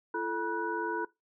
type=tone cluster; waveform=sine; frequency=339.3 / 437.9 / 964 / 1484 Hz; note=F4 / A4 / B5 / F#6; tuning=-50 / -8 / -42 / +5 cents; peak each=-36 / -36 / -34 / -36 dBFS; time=0.14-1.05 s; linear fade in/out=5 ms; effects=noise-tail reverb RT60 0.2 s tail -21 dB re dry